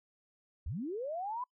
sine linear sweep, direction up, 52.1 to 1022 Hz, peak -35 dBFS, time 0.66-1.44 s, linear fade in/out 5 ms, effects noise-tail reverb RT60 0.1 s tail -25 dB re dry

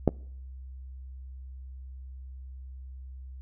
clicks, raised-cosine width 2 ms, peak -6 / -22 dBFS, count 2, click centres 0.077 / 0.09 s, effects noise-tail reverb RT60 0.7 s tail -26 dB re dry + added 65 Hz sine -40 dBFS peak until 3.41 s

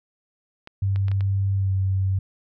clicks, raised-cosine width 0.3 ms, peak -23 dBFS, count 5, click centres 0.674 / 0.96 / 1.083 / 1.116 / 1.208 s
sine tone with pitch glide, 97.9 to 95.66 Hz, G2 to G2, -2 to -42 cents, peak -19 dBFS, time 0.82-2.19 s, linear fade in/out 5 ms, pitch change -40 cents, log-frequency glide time 1.55-1.72 s
effects none

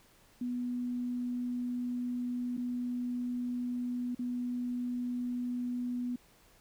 sine tone with dropouts, 245.6 Hz, B3, 9 cents flat, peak -32 dBFS, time 0.41-6.16 s, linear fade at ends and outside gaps 5 ms, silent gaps 2.569-2.576 / 4.149-4.191 s, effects pink hiss -63 dBFS RMS until 6.6 s

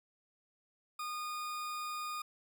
40% pulse tone, 1225 Hz, D#6, 27 cents flat, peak -37 dBFS, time 0.99-2.22 s, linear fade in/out 5 ms, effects none

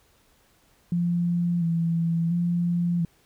sine tone with vibrato, 170 Hz, F3, 46 cents flat, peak -21 dBFS, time 0.92-3.05 s, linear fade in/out 2 ms, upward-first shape square, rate 0.72 Hz, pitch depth 33 cents each way, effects pink hiss -62 dBFS RMS until 3.25 s

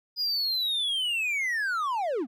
triangle linear sweep, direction down, 4978 to 210 Hz, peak -24 dBFS, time 0.16-2.27 s, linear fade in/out 50 ms, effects none

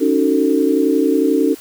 sine chord, D# half-diminished seventh, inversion third, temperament just, 280 / 311.1 / 373.4 / 448 Hz, C#4 / D#4 / F#4 / A4, +18 / 0 / +16 / +31 cents, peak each -16 / -17 / -20 / -18 dBFS, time 0-1.55 s, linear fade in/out 20 ms, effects white hiss -40 dBFS RMS until 1.6 s

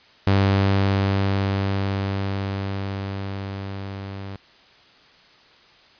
sawtooth tone with level ramp, 98 Hz, G2, in tune, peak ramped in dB -11 to -28 dBFS, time 0.27-4.36 s, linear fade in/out 0 ms, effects white hiss -52 dBFS RMS until 5.99 s + resampled to 11025 Hz

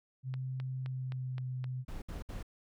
sine tone with pitch glide, 130.1 to 127.79 Hz, C3 to C3, -9 to -40 cents, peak -35 dBFS, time 0.23-1.85 s, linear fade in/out 50 ms, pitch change -31 cents, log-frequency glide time 0.8-1.42 s
click train, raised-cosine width 0.3 ms, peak -31 dBFS, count 6, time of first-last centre 0.34-1.642 s, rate 3.84 Hz
brown noise bursts, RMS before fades -41 dBFS, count 3, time 1.88-2.428 s, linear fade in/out 5 ms, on 140 ms, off 64 ms
effects none

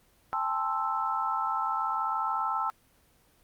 sine chord, A minor seventh, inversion third, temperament equal with one note detuned, 799.5 / 880 / 1046.5 / 1318.5 Hz, G5 / A5 / C6 / E6, +34 / 0 / 0 / 0 cents, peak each -35 / -32 / -34 / -30 dBFS, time 0.33-2.7 s, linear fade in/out 0 ms, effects pink hiss -64 dBFS RMS until 3.43 s + Opus 24 kbps

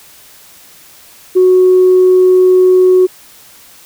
sine tone, 368.6 Hz, F#4, 7 cents flat, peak -3 dBFS, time 1.35-3.07 s, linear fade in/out 20 ms, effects tanh soft clip ceiling 0 dBFS + white hiss -40 dBFS RMS until 3.85 s

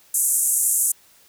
white band-pass noise, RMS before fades -20 dBFS, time 0.14-0.92 s, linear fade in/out 5 ms, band 7200 to 12000 Hz, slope 48 dB/octave, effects white hiss -54 dBFS RMS until 1.28 s

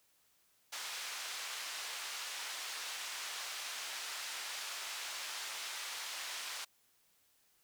white band-pass noise, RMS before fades -43 dBFS, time 0.72-6.65 s, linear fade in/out 10 ms, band 870 to 5700 Hz, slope 12 dB/octave, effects white hiss -72 dBFS RMS until 7.63 s

